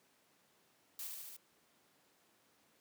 blue noise with echo, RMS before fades -44 dBFS, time 0.99-1.07 s, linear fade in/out 2 ms, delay 74 ms, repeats 4, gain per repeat -2 dB, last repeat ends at 1.366 s, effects pink hiss -71 dBFS RMS until 2.8 s + high-pass 200 Hz 12 dB/octave

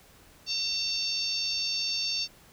harmonic tone, 907 Hz, A#5, 48 cents flat, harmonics 3 / 4 / 5 / 6 / 7, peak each -36 / -37 / -30 / -34 / -41 dBFS, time 0.46-2.28 s, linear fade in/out 50 ms, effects pink hiss -56 dBFS RMS until 2.52 s

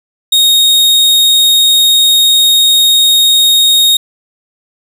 40% pulse tone, 3729 Hz, A#7, in tune, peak -4 dBFS, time 0.32-3.97 s, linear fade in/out 5 ms, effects none

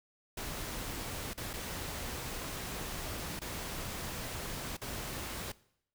pink noise with dropouts, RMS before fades -40 dBFS, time 0.37-5.52 s, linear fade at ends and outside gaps 5 ms, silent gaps 1.335-1.375 / 1.533-1.536 / 3.393-3.415 / 4.769-4.815 s, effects noise-tail reverb RT60 0.7 s tail -20 dB re dry

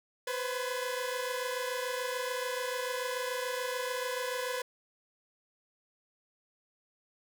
sawtooth tone cluster, 497.1 / 524 / 1013 / 1693 Hz, B4 / C5 / B5 / G#6, +11 / +2 / +44 / +33 cents, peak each -31 / -35 / -40 / -38 dBFS, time 0.27-4.62 s, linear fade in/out 5 ms, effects none

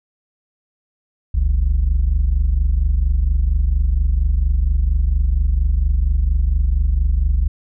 sine tone pair together, 44.99 / 69.3 Hz, F#1 / C#2, -48 / 0 cents, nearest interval perfect fifth, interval 748 cents, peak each -14 dBFS, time 1.34-7.48 s, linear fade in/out 10 ms, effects tanh soft clip ceiling -10 dBFS

